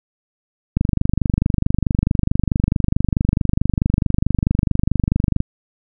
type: click train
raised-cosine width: 5 ms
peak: -3 dBFS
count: 115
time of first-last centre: 0.77-5.404 s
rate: 24.6 Hz
effects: none